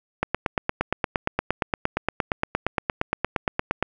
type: click train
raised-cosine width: 0.5 ms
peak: -6 dBFS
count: 32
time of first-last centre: 0.23-3.826 s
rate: 8.62 Hz
effects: none